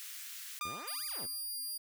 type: high-pass noise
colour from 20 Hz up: white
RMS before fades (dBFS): -46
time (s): 0-0.59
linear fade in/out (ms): 0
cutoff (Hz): 1500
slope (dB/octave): 24
type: tone with exponential decay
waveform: sawtooth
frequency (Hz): 1208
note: D6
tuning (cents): +48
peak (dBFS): -31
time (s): 0.61-1.44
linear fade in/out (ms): 1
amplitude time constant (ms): 180
type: exponential two-way sweep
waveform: 10% pulse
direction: up then down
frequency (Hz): 65.2 to 2547 to 70.9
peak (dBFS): -38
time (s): 0.64-1.27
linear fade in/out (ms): 20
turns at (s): 1.06
type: tone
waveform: 10% pulse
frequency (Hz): 4801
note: D8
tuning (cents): +37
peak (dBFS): -31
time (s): 0.87-1.78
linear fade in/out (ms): 10
effects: none